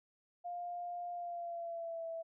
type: tone with pitch glide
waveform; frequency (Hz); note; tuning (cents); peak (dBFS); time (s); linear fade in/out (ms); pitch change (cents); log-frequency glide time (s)
sine; 703 to 659.7; F5 to E5; +11 to +1; -39; 0.44-2.23; 20; -110; 1.12-2.06
effects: none